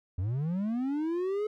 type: linear sweep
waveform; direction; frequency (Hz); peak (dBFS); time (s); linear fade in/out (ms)
triangle; up; 83.8 to 430.8; -26; 0.18-1.47; 5
effects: none